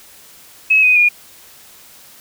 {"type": "tone with pitch steps", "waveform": "sine", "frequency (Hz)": [2569, 2500, 2433], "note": ["E7", "D#7", "D#7"], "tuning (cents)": [-45, 8, -39], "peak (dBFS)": -8, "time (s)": [0.7, 1.09], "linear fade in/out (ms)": 10, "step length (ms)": 130, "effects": ["white hiss -43 dBFS RMS until 2.2 s"]}